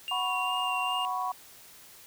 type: tone with vibrato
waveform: triangle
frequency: 2794 Hz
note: F7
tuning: in tune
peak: -30 dBFS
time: 0.08-1.05 s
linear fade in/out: 0 ms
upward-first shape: sine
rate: 2.5 Hz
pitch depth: 19 cents each way
type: chord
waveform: sine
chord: F# suspended fourth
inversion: none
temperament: equal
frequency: 740 / 987.8 / 1108.7 Hz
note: F#5 / B5 / C#6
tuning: 0 / 0 / 0 cents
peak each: -33 dBFS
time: 0.11-1.32 s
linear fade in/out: 5 ms
effects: white hiss -52 dBFS RMS until 2.06 s